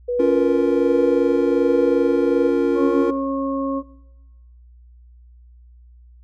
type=tone with tremolo; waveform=sine; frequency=488.8 Hz; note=B4; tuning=18 cents flat; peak=-17 dBFS; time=0.08-2.5 s; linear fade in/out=10 ms; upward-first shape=triangle; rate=1.3 Hz; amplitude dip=55%
type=chord; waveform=triangle; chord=Bb minor; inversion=first; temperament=just; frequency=279.7 / 349.6 / 466.2 Hz; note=Db4 / F4 / Bb4; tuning=+16 / +2 / 0 cents; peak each=-18 dBFS; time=0.19-3.11 s; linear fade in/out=10 ms
type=harmonic tone; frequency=272.6 Hz; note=C#4; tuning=29 cents flat; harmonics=1 / 2 / 4; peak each=-22 / -25 / -29 dBFS; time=2.74-3.83 s; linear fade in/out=50 ms
effects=noise-tail reverb RT60 1.0 s tail -20 dB re dry + added 60 Hz sine -44 dBFS peak until 6.23 s